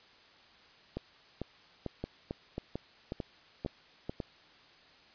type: two click trains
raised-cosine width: 2 ms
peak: -22 / -22 dBFS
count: 5 / 8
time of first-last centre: 2.04-4.202 / 0.97-4.095 s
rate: 1.85 / 2.24 Hz
effects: white hiss -59 dBFS RMS until 5.14 s + resampled to 11025 Hz